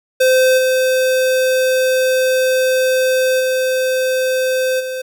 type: tone with level steps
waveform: square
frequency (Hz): 516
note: C5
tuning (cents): -24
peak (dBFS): -10 / -13 / -15 / -22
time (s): 0.2-5.02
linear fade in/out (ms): 10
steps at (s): 0.57 / 3.39 / 4.79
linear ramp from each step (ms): 20
effects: none